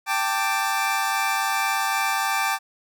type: chord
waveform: 25% pulse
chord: G suspended second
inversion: none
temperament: equal with one note detuned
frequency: 784 / 887.7 / 1174.7 Hz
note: G5 / A5 / D6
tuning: 0 / +15 / 0 cents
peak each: -22 / -23 / -22 dBFS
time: 0.06-2.59 s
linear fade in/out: 50 ms
effects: none